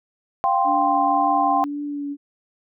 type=chord; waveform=sine; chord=F suspended second; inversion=none; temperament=equal; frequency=698.5 / 784 / 1046.5 Hz; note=F5 / G5 / C6; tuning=0 / 0 / 0 cents; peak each=-23 / -19 / -21 dBFS; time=0.44-1.64 s; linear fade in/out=0 ms
type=tone with vibrato; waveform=sine; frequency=288.1 Hz; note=D4; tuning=33 cents flat; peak=-25 dBFS; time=0.64-2.17 s; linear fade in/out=50 ms; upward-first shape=triangle; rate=1.9 Hz; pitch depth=22 cents each way
effects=none